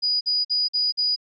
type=tone bursts; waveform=sine; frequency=4920 Hz; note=D#8; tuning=20 cents flat; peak=-19 dBFS; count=5; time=0.02-1.162 s; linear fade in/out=20 ms; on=190 ms; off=48 ms; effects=none